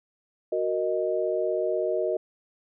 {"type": "chord", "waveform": "sine", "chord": "D# minor", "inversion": "first", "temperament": "equal", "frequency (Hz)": [370, 466.2, 622.3], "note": ["F#4", "A#4", "D#5"], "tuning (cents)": [0, 0, 0], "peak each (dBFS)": [-28, -29, -27], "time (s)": [0.52, 2.17], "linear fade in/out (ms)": 5, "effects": []}